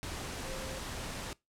sine tone in noise, 527 Hz, C5, 12 cents sharp, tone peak -44 dBFS, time 0.44-0.78 s, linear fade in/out 0 ms, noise pink, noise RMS -40 dBFS, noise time 0.03-1.33 s, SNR -7 dB, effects noise-tail reverb RT60 0.2 s tail -22 dB re dry + low-pass 10000 Hz 12 dB/octave

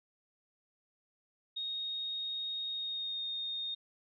sine tone with pitch glide, 3729 to 3690 Hz, A#7 to A#7, 0 to -18 cents, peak -35 dBFS, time 1.56-3.75 s, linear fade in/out 10 ms, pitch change -18 cents, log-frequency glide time 2.72-3.22 s, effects none

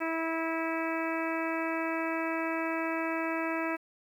harmonic tone, 325.9 Hz, E4, 20 cents flat, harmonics 1 / 2 / 3 / 4 / 5 / 6 / 7 / 8, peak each -33 / -36 / -38 / -39 / -40 / -41 / -41 / -42 dBFS, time 0-3.77 s, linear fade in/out 20 ms, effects 10-bit

